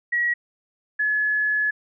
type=tone pair in turn; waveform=sine; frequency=1914 / 1705.2 Hz; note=A#6 / G#6; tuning=+45 / +45 cents; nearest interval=major second; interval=200 cents; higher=first; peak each=-19 dBFS; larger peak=neither; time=0.12-0.34 / 0.99-1.71 s; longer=second; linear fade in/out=10 ms; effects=none